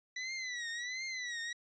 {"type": "tone with vibrato", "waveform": "sawtooth", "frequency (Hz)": 1974, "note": "B6", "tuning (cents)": -1, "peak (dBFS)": -34, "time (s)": [0.16, 1.53], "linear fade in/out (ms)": 5, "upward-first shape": "triangle", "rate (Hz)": 1.4, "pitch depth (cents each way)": 130, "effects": ["resampled to 16000 Hz"]}